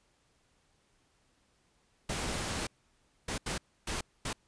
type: noise bursts at uneven times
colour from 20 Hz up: pink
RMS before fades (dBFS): -35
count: 5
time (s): 2.09-2.67 / 3.28-3.38 / 3.46-3.58 / 3.87-4.01 / 4.25-4.33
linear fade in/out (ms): 5
effects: pink hiss -71 dBFS RMS until 4.47 s + resampled to 22050 Hz